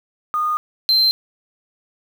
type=tone pair in turn; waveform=sine / triangle; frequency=1227 / 4117 Hz; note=D#6 / C8; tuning=-25 / -29 cents; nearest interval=octave + major sixth; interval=2096 cents; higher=second; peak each=-17 / -11 dBFS; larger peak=second; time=0.34-0.57 / 0.89-1.11 s; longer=first; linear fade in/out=0 ms; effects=7-bit